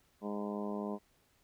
harmonic tone with a mistuned harmonic, 103.2 Hz, G#2, 10 cents flat, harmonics 2 / 3 / 4 / 5 / 6 / 7 / 8 / 9 / 10, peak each -38 / -45 / -42 / -48 / -45 / -50 / -52 / -50 / -49 dBFS, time 0.21-0.99 s, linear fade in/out 50 ms, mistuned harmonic 10, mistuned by -19 cents, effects pink hiss -71 dBFS RMS until 1.43 s

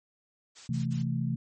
blue noise bursts, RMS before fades -42 dBFS, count 3, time 0.55-1.032 s, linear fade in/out 20 ms, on 130 ms, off 46 ms
sine chord, A minor, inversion first, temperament equal, 130.81 / 164.81 / 220 Hz, C3 / E3 / A3, 0 / 0 / 0 cents, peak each -30 / -32 / -33 dBFS, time 0.69-1.36 s, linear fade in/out 5 ms
effects low-pass 7000 Hz 12 dB/octave + MP3 32 kbps

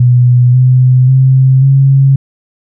sine tone with pitch steps, 123.47 / 127.53 / 131.72 / 136.05 Hz, B2 / C3 / C3 / C#3, 0 / -44 / +12 / -32 cents, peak -3 dBFS, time 0-2.16 s, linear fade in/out 5 ms, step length 540 ms, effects none

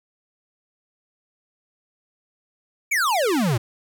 square exponential sweep, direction down, 2400 to 106.5 Hz, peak -19 dBFS, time 2.91-3.58 s, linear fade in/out 10 ms, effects none

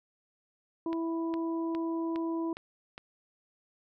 harmonic tone, 329.6 Hz, E4, in tune, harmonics 1 / 2 / 3, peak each -30 / -44 / -41 dBFS, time 0.86-2.53 s, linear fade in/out 2 ms
click train, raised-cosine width 0.3 ms, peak -26 dBFS, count 6, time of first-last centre 0.93-2.979 s, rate 2.44 Hz
effects none

